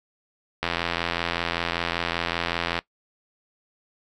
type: click train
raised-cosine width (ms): 0.3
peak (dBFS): -8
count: 185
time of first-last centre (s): 0.63-2.79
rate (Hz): 85.2
effects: noise-tail reverb RT60 0.1 s tail -20 dB re dry